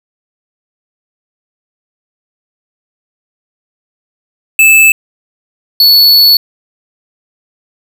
square tone pair in turn, 2625 / 4424 Hz, E7 / C#8, -8 / -4 cents, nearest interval major sixth, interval 904 cents, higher second, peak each -3 dBFS, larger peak neither, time 4.59-4.92 / 5.8-6.37 s, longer second, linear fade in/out 2 ms, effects none

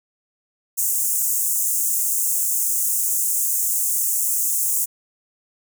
pink high-pass noise, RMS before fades -21 dBFS, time 0.77-4.86 s, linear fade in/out 20 ms, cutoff 6800 Hz, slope 48 dB/octave, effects none

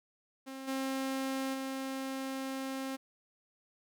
sawtooth tone with level steps, 266.8 Hz, C4, 34 cents sharp, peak -38 / -29 / -32 dBFS, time 0.46-2.97 s, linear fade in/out 20 ms, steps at 0.67 / 1.53 s, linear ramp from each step 20 ms, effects none

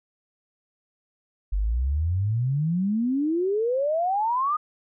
sine exponential sweep, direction up, 46.25 to 1252 Hz, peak -21 dBFS, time 1.52-4.57 s, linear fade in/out 10 ms, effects none

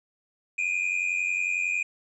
triangle tone pair together, 2398 / 2489 Hz, D7 / D#7, +36 / 0 cents, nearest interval minor second, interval 64 cents, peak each -26 dBFS, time 0.58-1.83 s, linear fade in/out 5 ms, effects resampled to 22050 Hz

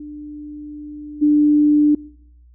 sine tone with level steps, 297.1 Hz, D4, 20 cents sharp, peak -30 / -10 dBFS, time 0-1.95 s, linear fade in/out 5 ms, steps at 1.21 s, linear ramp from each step 20 ms, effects noise-tail reverb RT60 0.7 s tail -23 dB re dry + added 60 Hz sine -45 dBFS peak until 2.54 s

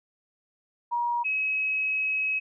sine tone pair in turn, 953 / 2557 Hz, A#5 / D#7, +38 / +47 cents, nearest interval octave + perfect fourth, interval 1709 cents, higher second, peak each -24 dBFS, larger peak neither, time 0.91-1.24 / 1.24-2.4 s, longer second, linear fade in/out 20 ms, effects none

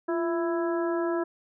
harmonic tone with a mistuned harmonic, 331.3 Hz, E4, 9 cents sharp, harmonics 1 / 2 / 3 / 4 / 5, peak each -26 / -32 / -36 / -38 / -40 dBFS, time 0.08-1.24 s, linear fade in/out 10 ms, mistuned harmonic 1, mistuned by +63 cents, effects none

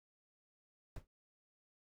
brown noise with exponential decay, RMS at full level -40 dBFS, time 0.96-1.07 s, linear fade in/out 2 ms, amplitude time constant 22 ms, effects none

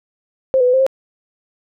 sine tone with pitch steps, 527 / 496.2 / 500 / 525 / 533 Hz, C5 / B4 / B4 / C5 / C5, +12 / +8 / +21 / +6 / +32 cents, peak -10 dBFS, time 0.54-0.865 s, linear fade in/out 0 ms, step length 65 ms, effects none

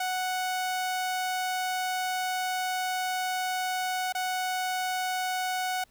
sawtooth tone with dropouts, 740 Hz, F#5, in tune, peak -24 dBFS, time 0-5.84 s, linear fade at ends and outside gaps 5 ms, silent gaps 4.125-4.149 s, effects pink hiss -64 dBFS RMS until 5.9 s

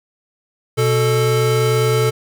square tone pair together, 123.27 / 439.3 Hz, B2 / A4, -3 / -3 cents, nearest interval octave + minor seventh, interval 2200 cents, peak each -17 dBFS, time 0.77-2.11 s, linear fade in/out 20 ms, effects none

